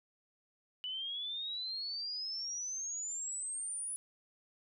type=exponential sweep; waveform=sine; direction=up; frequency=2960 to 9970 Hz; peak=-37 dBFS; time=0.84-3.96 s; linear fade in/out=0 ms; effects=none